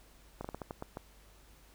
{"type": "slowing click train", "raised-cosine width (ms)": 1, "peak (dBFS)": -25, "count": 8, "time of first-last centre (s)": [0.41, 0.971], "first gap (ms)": 35, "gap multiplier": 1.27, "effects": ["added 50 Hz sine -60 dBFS peak until 1.74 s", "pink hiss -62 dBFS RMS until 1.74 s"]}